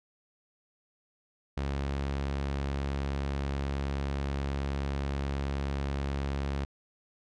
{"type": "tone", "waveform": "sawtooth", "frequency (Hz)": 69.4, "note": "C#2", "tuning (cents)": 3, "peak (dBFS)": -26, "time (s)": [1.57, 6.65], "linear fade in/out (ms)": 5, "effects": ["low-pass 5000 Hz 12 dB/octave"]}